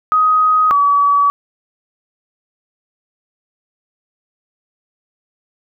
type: tone pair in turn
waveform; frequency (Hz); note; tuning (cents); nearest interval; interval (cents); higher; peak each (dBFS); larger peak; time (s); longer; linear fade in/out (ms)
sine; 1255 / 1141; D#6 / C#6; +15 / +50; major second; 165; first; -9; neither; 0.12-0.71 / 0.71-1.3; neither; 0
effects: none